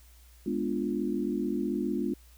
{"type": "chord", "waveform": "sine", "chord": "G# diminished seventh", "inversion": "none", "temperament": "equal", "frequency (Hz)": [207.7, 246.9, 293.7, 349.2], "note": ["G#3", "B3", "D4", "F4"], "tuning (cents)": [0, 0, 0, 0], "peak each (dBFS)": -33, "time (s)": [0.46, 2.14], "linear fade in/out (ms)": 5, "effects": ["added 60 Hz sine -53 dBFS peak until 2.37 s", "white hiss -61 dBFS RMS until 2.37 s"]}